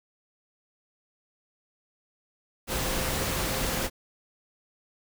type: tone in noise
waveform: sine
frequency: 523.3 Hz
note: C5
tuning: in tune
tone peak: -39 dBFS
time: 2.67-3.9 s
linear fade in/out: 50 ms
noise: pink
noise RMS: -29 dBFS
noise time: 2.67-3.9 s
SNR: -13 dB
effects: none